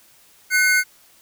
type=tone pair together; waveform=square; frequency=1501 / 2137 Hz; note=F#6 / C7; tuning=+24 / +36 cents; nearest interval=tritone; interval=612 cents; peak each=-18 dBFS; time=0.5-0.84 s; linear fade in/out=50 ms; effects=white hiss -53 dBFS RMS until 1.21 s